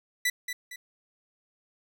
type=tone with echo; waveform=sawtooth; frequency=1975.5 Hz; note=B6; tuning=in tune; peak=-20 dBFS; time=0.25-0.3 s; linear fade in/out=5 ms; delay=230 ms; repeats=2; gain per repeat=-8 dB; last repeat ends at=0.76 s; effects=none